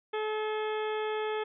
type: harmonic tone with a mistuned harmonic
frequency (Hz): 429.9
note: A4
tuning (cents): -40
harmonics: 1 / 2 / 3 / 4 / 5 / 6 / 7 / 8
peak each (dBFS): -31 / -37 / -41 / -43 / -45 / -47 / -48 / -49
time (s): 0.13-1.44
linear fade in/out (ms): 10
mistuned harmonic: 7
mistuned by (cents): +88
effects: none